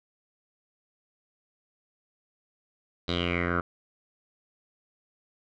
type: tone with low-pass filter sweep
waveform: 10% pulse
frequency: 87.1 Hz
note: F2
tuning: 4 cents flat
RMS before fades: -28 dBFS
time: 3.08-3.61 s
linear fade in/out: 5 ms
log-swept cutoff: 4000 to 1300 Hz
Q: 6.2
effects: none